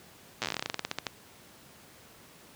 slowing click train, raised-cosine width 0.2 ms, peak -13 dBFS, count 21, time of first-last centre 0.42-1.068 s, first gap 8 ms, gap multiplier 1.13, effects pink hiss -54 dBFS RMS until 2.55 s + high-pass 100 Hz 12 dB/octave

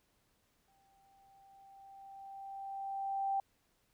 sine tone with exponential growth, 784 Hz, G5, in tune, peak -30 dBFS, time 0.68-3.4 s, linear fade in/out 2 ms, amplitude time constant 590 ms, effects pink hiss -75 dBFS RMS until 3.93 s

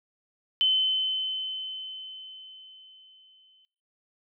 sine tone with exponential decay, 3055 Hz, G7, 45 cents flat, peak -19 dBFS, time 0.61-3.65 s, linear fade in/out 0 ms, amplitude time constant 660 ms, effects noise-tail reverb RT60 0.7 s tail -23 dB re dry

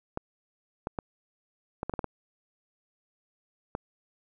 clicks, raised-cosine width 1 ms, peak -17 dBFS, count 9, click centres 0.174 / 0.871 / 0.988 / 1.831 / 1.896 / 1.938 / 1.992 / 2.043 / 3.751 s, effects none

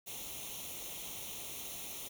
white noise with comb filter, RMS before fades -44 dBFS, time 0.06-2.09 s, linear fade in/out 20 ms, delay 0.31 ms, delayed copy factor +0.75, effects none

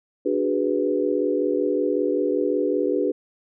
sine chord, G# half-diminished seventh, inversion second, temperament equal, 293.7 / 370 / 415.3 / 493.9 Hz, D4 / F#4 / G#4 / B4, 0 / 0 / 0 / 0 cents, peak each -25 dBFS, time 0.25-3.12 s, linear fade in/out 10 ms, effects none

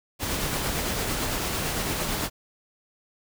pink noise with tremolo, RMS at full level -27 dBFS, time 0.19-2.3 s, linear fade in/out 50 ms, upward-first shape sine, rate 8.9 Hz, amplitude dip 25%, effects none

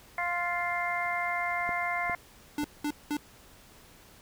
harmonic tone, 349.6 Hz, F4, 2 cents sharp, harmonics 2 / 3 / 4 / 5 / 6, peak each -33 / -35 / -39 / -38 / -32 dBFS, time 0.18-2.15 s, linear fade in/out 2 ms
clicks, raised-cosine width 2 ms, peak -26 dBFS, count 3, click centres 1.692 / 2.097 / 2.634 s
square tone bursts, 294.9 Hz, D4, 7 cents sharp, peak -29 dBFS, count 3, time 2.58-3.169 s, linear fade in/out 2 ms, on 63 ms, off 200 ms
effects pink hiss -55 dBFS RMS until 4.21 s

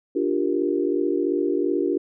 sine chord, G minor seventh, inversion second, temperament equal, 293.7 / 349.2 / 392 / 466.2 Hz, D4 / F4 / G4 / Bb4, 0 / 0 / 0 / 0 cents, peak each -25 / -24 / -25 / -29 dBFS, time 0.15-1.98 s, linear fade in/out 10 ms, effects none

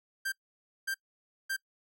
45% pulse tone bursts, 1578 Hz, G6, 11 cents sharp, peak -31 dBFS, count 3, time 0.25-1.566 s, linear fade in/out 10 ms, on 72 ms, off 550 ms, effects noise-tail reverb RT60 0.1 s tail -23 dB re dry

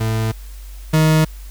40% pulse tone pair in turn, 110.9 / 156.84 Hz, A2 / D#3, +14 / +14 cents, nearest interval tritone, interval 600 cents, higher second, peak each -16 / -10 dBFS, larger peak second, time 0-0.32 / 0.93-1.25 s, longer neither, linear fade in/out 10 ms, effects added 48 Hz sine -31 dBFS peak until 1.5 s + white hiss -46 dBFS RMS until 1.5 s

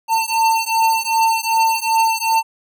square beating tone pair, 898 / 900.6 Hz, A5 / A5, +35 / +40 cents, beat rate 2.6 Hz, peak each -18 dBFS, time 0.08-2.43 s, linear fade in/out 50 ms, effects none

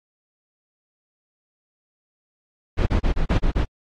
brown noise bursts, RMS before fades -18 dBFS, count 7, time 2.77-3.65 s, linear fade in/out 20 ms, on 100 ms, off 30 ms, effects low-pass 4000 Hz 12 dB/octave + AAC 48 kbps

